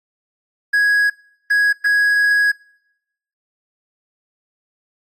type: tone bursts at uneven times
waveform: triangle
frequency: 1661.2 Hz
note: G#6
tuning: in tune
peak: -10 dBFS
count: 3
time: 0.73-1.1 / 1.5-1.73 / 1.84-2.52 s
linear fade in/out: 10 ms
effects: noise-tail reverb RT60 0.9 s tail -26 dB re dry + AAC 48 kbps